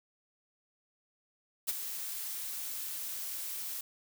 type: noise with ADSR envelope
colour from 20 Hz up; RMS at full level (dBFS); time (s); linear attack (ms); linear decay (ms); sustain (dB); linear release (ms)
blue; -29; 1.67-3.81; 23; 22; -10; 4
effects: none